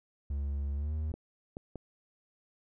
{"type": "tone with pitch glide", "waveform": "triangle", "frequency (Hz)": [70.5, 77.33], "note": ["C#2", "D#2"], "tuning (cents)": [30, -10], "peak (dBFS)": -29, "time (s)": [0.3, 1.12], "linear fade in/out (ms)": 5, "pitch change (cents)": 160, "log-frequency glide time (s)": [0.75, 0.95]}
{"type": "clicks", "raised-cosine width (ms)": 2, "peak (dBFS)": -27, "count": 3, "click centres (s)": [1.14, 1.569, 1.757]}
{"effects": []}